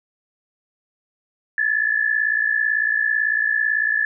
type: tone pair together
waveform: sine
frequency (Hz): 1702 / 1760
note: G#6 / A6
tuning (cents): +42 / 0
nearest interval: minor second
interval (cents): 58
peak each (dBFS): -20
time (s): 1.58-4.05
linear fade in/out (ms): 2
effects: none